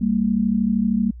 sine tone pair together, 196 / 229 Hz, G3 / A#3, 0 / -31 cents, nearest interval minor third, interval 269 cents, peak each -20 / -19 dBFS, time 0.01-1.11 s, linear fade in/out 10 ms, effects added 60 Hz sine -35 dBFS peak until 1.2 s

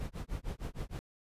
brown noise with tremolo, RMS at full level -36 dBFS, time 0-0.99 s, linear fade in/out 0 ms, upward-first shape sine, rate 6.5 Hz, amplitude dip 100%, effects resampled to 32000 Hz

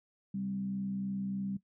sine tone with frequency modulation, 196 Hz, G3, in tune, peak -33 dBFS, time 0.34-1.57 s, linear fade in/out 5 ms, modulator 63.3 Hz, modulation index 0.42, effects noise-tail reverb RT60 0.1 s tail -17 dB re dry

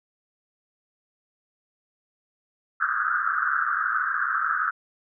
white band-pass noise, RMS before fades -25 dBFS, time 2.8-4.71 s, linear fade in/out 10 ms, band 1200 to 1600 Hz, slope 96 dB/octave, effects none

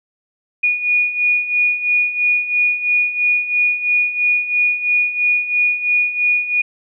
sine beating tone pair, 2451 / 2454 Hz, D#7 / D#7, -27 / -25 cents, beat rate 3 Hz, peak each -20 / -15 dBFS, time 0.63-6.62 s, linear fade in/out 10 ms, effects none

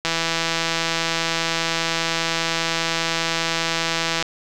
click train, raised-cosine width 0.2 ms, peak -4 dBFS, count 690, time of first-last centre 0.05-4.226 s, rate 165 Hz, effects none

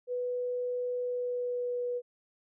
sine tone with pitch glide, 493.9 to 488.8 Hz, B4 to B4, 0 to -18 cents, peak -30 dBFS, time 0.07-2.02 s, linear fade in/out 50 ms, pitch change -18 cents, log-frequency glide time 0.99-1.84 s, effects none

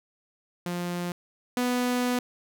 sawtooth tone pair in turn, 175.7 / 247.3 Hz, F3 / B3, +11 / +3 cents, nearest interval tritone, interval 592 cents, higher second, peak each -25 / -20 dBFS, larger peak second, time 0.66-1.12 / 1.57-2.19 s, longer second, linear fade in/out 2 ms, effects none

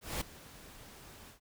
pink noise with ADSR envelope, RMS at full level -35 dBFS, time 0.01-1.4 s, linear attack 200 ms, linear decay 8 ms, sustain -18 dB, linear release 110 ms, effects none

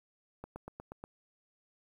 click train, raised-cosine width 1 ms, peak -29 dBFS, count 6, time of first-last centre 0.44-1.04 s, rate 8.34 Hz, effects 10-bit

